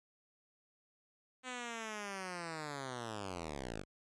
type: linear sweep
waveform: 5% pulse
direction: down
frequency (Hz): 257.8 to 45.23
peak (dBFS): -30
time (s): 1.43-3.85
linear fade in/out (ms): 50
effects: resampled to 22050 Hz